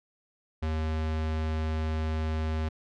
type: tone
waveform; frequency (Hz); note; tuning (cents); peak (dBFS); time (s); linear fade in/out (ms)
square; 78.7; D#2; +20; -28; 0.62-2.69; 10
effects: low-pass 4000 Hz 12 dB/octave